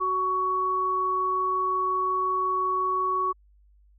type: tone pair together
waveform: sine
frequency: 373.3 / 1118.6 Hz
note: F#4 / C#6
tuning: +15 / +15 cents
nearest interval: octave + perfect fifth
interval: 1900 cents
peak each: -32 / -23 dBFS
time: 0-3.33 s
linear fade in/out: 20 ms
effects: added 50 Hz sine -55 dBFS peak until 3.98 s